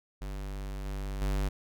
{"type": "tone with level steps", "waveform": "square", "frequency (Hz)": 49, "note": "G1", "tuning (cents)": 0, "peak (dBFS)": [-36, -34, -28], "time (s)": [0.21, 1.49], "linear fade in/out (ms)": 10, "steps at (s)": [0.85, 1.21], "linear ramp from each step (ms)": 10, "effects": []}